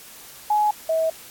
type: tone pair in turn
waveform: sine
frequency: 842 / 645.1 Hz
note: G#5 / E5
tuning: +24 / -38 cents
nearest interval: perfect fourth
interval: 462 cents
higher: first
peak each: -16 / -18 dBFS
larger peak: first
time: 0.5-0.71 / 0.89-1.1 s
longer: neither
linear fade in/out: 5 ms
effects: white hiss -43 dBFS RMS until 1.3 s + AAC 64 kbps

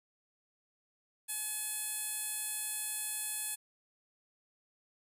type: tone with band-pass filter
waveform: 15% pulse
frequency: 852 Hz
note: G#5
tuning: 44 cents sharp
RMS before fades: -38 dBFS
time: 1.28-3.56 s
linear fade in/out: 20 ms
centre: 11000 Hz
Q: 4.2
effects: none

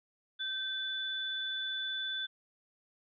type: tone pair together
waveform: sine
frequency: 1551 / 3485 Hz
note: G6 / A7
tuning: -19 / -17 cents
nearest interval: octave + major second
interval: 1402 cents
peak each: -39 / -35 dBFS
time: 0.39-2.27 s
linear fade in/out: 20 ms
effects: none

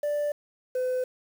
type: tone pair in turn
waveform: sine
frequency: 587.3 / 507.1 Hz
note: D5 / B4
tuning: 0 / +46 cents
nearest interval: minor third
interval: 254 cents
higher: first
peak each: -22 dBFS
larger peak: neither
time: 0.03-0.32 / 0.75-1.04 s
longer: neither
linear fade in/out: 5 ms
effects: tanh soft clip ceiling -24 dBFS + 8-bit

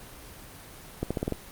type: accelerating click train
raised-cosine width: 2 ms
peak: -14 dBFS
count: 6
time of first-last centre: 1.03-1.323 s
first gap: 76 ms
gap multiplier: 0.87
effects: pink hiss -46 dBFS RMS until 1.51 s + Opus 24 kbps

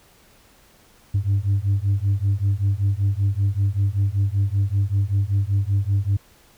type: beating tone pair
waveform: sine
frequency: 96.9 / 102.1 Hz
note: G2 / G#2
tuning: -20 / -29 cents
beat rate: 5.2 Hz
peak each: -19 dBFS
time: 1.14-6.17 s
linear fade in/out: 10 ms
effects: tanh soft clip ceiling -14 dBFS + pink hiss -54 dBFS RMS until 6.57 s

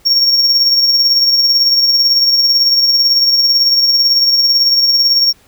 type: tone with tremolo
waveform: triangle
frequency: 5530 Hz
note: F8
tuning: 18 cents flat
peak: -5 dBFS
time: 0.05-5.33 s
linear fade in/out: 20 ms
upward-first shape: sine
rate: 18 Hz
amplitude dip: 40%
effects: pink hiss -49 dBFS RMS until 5.47 s

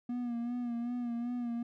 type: tone with vibrato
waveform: triangle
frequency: 239.8 Hz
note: A#3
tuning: 49 cents sharp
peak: -31 dBFS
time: 0.09-1.63 s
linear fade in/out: 5 ms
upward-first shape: sine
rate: 2.6 Hz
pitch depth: 43 cents each way
effects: none

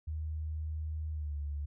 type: tone with pitch glide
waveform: sine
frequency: 77.78 to 72.57 Hz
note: D#2 to D2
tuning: 0 to -20 cents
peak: -34 dBFS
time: 0.07-1.66 s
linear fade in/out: 10 ms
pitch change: -120 cents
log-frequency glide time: 1.11-1.36 s
effects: none

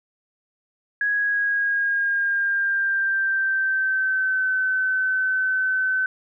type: tone with pitch glide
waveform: sine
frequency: 1661.2 to 1523.3 Hz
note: G#6 to F#6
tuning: 0 to +50 cents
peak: -19 dBFS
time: 1.01-6.06 s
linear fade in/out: 2 ms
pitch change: -150 cents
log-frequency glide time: 1.12-4.47 s
effects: none

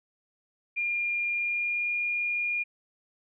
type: tone with pitch glide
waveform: sine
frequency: 2407 to 2422 Hz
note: D7 to D#7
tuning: +42 to -47 cents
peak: -26 dBFS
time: 0.76-2.64 s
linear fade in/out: 20 ms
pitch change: +11 cents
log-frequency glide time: 1.33-1.9 s
effects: none

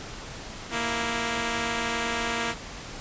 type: tone pair together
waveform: 5% pulse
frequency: 233.1 / 328.9 Hz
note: A#3 / E4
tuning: 0 / -4 cents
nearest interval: tritone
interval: 596 cents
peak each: -16 / -21 dBFS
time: 0.7-2.55 s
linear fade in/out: 50 ms
effects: pink hiss -39 dBFS RMS until 3 s + resampled to 16000 Hz

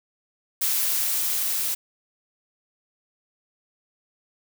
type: noise with level ramp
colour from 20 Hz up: blue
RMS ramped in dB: -23 to -26 dBFS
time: 0.61-1.75 s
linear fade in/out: 10 ms
effects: none

